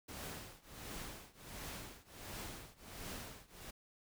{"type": "noise with tremolo", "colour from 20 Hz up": "pink", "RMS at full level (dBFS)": -45, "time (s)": [0.08, 3.71], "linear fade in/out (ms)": 10, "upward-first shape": "triangle", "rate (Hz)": 1.4, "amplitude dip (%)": 95, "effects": []}